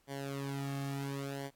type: tone with flanger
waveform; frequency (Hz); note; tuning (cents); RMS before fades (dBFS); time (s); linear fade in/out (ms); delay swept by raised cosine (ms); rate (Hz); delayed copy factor
sawtooth; 138.59; C#3; 0; -39; 0.07-1.51; 50; 0.76 to 2.06; 0.7; -0.85
effects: pink hiss -72 dBFS RMS until 1.55 s + AAC 64 kbps